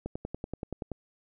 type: click train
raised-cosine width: 2 ms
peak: -21 dBFS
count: 10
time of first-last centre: 0.06-0.917 s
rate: 10.5 Hz
effects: none